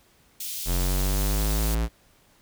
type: high-pass noise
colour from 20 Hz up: white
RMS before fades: -33 dBFS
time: 0.4-1.75 s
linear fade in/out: 5 ms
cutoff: 2900 Hz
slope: 24 dB/octave
type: linear sweep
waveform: square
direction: up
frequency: 43.28 to 56.9 Hz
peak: -23 dBFS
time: 0.65-1.89 s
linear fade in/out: 50 ms
effects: pink hiss -60 dBFS RMS until 2.41 s